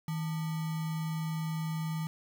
sine tone with sample-and-hold, 159.5 Hz, D#3, 43 cents sharp, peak -31 dBFS, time 0.08-2.07 s, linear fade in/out 2 ms, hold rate 1050 Hz, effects none

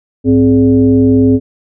sine tone with frequency modulation, 261.6 Hz, C4, in tune, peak -5 dBFS, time 0.24-1.4 s, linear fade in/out 50 ms, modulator 160 Hz, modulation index 0.85, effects none

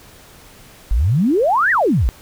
sine exponential two-way sweep, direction up then down, 45.1 to 1974 to 45.1 Hz, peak -12 dBFS, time 0.91-2.09 s, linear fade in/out 0 ms, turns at 1.71 s, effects pink hiss -44 dBFS RMS until 2.21 s

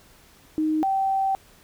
sine tone pair in turn, 311.1 / 774.9 Hz, D#4 / G5, 0 / -20 cents, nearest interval octave + major third, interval 1580 cents, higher second, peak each -20 dBFS, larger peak neither, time 0.58-0.83 / 0.83-1.35 s, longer second, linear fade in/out 0 ms, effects pink hiss -54 dBFS RMS until 1.63 s

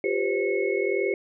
sine tone cluster, 353.4 / 395.4 / 498.2 / 539 / 2188 Hz, F4 / G4 / B4 / C#5 / C#7, +21 / +15 / +15 / -49 / -23 cents, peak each -30 / -25 / -30 / -32 / -31 dBFS, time 0.04-1.14 s, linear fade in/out 2 ms, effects none

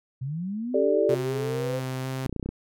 sine linear sweep, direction up, 123.47 to 523.3 Hz, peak -28 dBFS, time 0.21-1.8 s, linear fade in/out 10 ms
sine chord, G suspended second, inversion none, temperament equal, 392 / 440 / 587.3 Hz, G4 / A4 / D5, 0 / 0 / 0 cents, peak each -24 dBFS, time 0.74-1.15 s, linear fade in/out 5 ms
sawtooth tone with vibrato, 130.81 Hz, C3, in tune, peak -25 dBFS, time 1.09-2.27 s, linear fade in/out 5 ms, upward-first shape square, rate 2.1 Hz, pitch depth 10 cents each way
clicks, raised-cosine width 3 ms, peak -18 dBFS, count 8, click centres 2.261 / 2.295 / 2.327 / 2.363 / 2.397 / 2.428 / 2.46 / 2.49 s
effects none

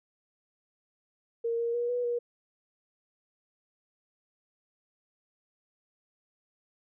sine tone with pitch steps, 463.8 / 467.7 / 478.5 / 489.2 / 478.5 Hz, A#4 / A#4 / A#4 / B4 / A#4, -9 / +6 / +45 / -16 / +45 cents, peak -27 dBFS, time 1.44-2.19 s, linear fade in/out 10 ms, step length 150 ms, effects none

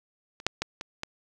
clicks, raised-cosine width 0.2 ms, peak -26 / -6 / -11 / -18 / -15 dBFS, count 5, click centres 0.401 / 0.466 / 0.62 / 0.811 / 1.034 s, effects none

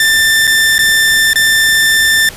sawtooth tone with dropouts, 1782 Hz, A6, 22 cents sharp, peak -4 dBFS, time 0-2.29 s, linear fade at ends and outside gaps 2 ms, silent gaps 0.471-0.475 / 0.782-0.79 / 1.333-1.357 s, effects pink hiss -31 dBFS RMS until 2.36 s + resampled to 32000 Hz

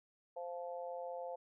harmonic tone, 174 Hz, F3, 6 cents flat, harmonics 3 / 4 / 5, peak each -43 / -46 / -50 dBFS, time 0.36-1.36 s, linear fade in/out 10 ms, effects none

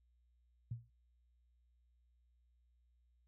sine tone with exponential decay, 117.1 Hz, A#2, 8 cents sharp, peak -36 dBFS, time 0.71-0.9 s, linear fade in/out 5 ms, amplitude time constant 40 ms, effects added 60 Hz sine -70 dBFS peak until 3.27 s

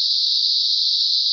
pink band-pass noise, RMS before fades -19 dBFS, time 0-1.32 s, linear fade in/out 0 ms, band 3800 to 5000 Hz, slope 96 dB/octave, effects none

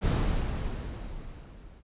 brown noise with level ramp, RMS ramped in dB -22 to -51 dBFS, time 0.01-1.83 s, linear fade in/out 50 ms, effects resampled to 8000 Hz

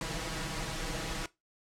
pink noise with comb filter, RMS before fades -36 dBFS, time 0.01-1.26 s, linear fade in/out 2 ms, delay 6.2 ms, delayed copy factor +0.95, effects noise-tail reverb RT60 0.2 s tail -19 dB re dry + low-pass 8000 Hz 12 dB/octave

